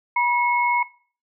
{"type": "tone pair together", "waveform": "sine", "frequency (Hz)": [966, 2182], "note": ["B5", "C#7"], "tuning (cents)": [-39, -28], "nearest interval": "octave + major second", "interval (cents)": 1411, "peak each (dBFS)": [-18, -22], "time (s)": [0.16, 0.83], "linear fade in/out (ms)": 5, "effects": ["noise-tail reverb RT60 0.4 s tail -19 dB re dry"]}